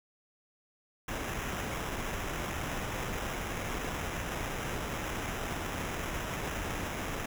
pink noise with sample-and-hold, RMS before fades -36 dBFS, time 1.08-7.26 s, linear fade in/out 5 ms, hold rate 4410 Hz, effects none

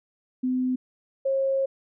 sine tone pair in turn, 254.8 / 539.9 Hz, C4 / C#5, -46 / -46 cents, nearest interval octave + minor second, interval 1300 cents, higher second, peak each -22 / -21 dBFS, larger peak second, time 0.43-0.76 / 1.25-1.66 s, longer second, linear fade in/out 10 ms, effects none

